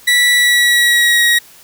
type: tone with pitch glide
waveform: 30% pulse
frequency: 1953 to 1897.4 Hz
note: B6 to A#6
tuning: -20 to +30 cents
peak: -6 dBFS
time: 0.07-1.39 s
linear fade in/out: 10 ms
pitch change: -50 cents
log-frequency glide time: 0.36-1.21 s
effects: white hiss -42 dBFS RMS until 1.63 s